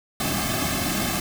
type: noise with comb filter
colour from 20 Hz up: pink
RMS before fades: -25 dBFS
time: 0.2-1.2 s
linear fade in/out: 2 ms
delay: 2.1 ms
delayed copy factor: -1
effects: none